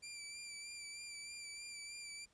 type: tone with vibrato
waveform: 15% pulse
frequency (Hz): 2349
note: D7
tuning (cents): 0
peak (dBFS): -40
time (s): 0.02-2.26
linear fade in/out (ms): 20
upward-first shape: sine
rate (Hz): 3.2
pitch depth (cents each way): 31
effects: pink hiss -73 dBFS RMS until 2.33 s + resampled to 22050 Hz